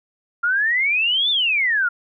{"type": "exponential two-way sweep", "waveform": "sine", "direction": "up then down", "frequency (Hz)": [1380, 3615, 1380], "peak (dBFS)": -16, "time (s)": [0.43, 1.89], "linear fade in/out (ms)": 10, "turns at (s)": 1.3, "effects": []}